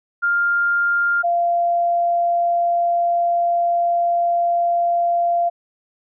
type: tone pair in turn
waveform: sine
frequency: 1401 / 690.7 Hz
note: F6 / F5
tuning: +5 / -19 cents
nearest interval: octave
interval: 1224 cents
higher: first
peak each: -15 dBFS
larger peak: neither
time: 0.22-1.23 / 1.23-5.5 s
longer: second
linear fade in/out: 20 ms
effects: none